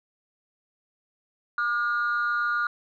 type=tone pair together; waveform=sine; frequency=1202 / 1429.4 Hz; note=D6 / F6; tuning=+40 / +40 cents; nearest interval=minor third; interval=300 cents; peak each=-26 / -23 dBFS; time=1.58-2.67 s; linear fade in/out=2 ms; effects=tanh soft clip ceiling -19 dBFS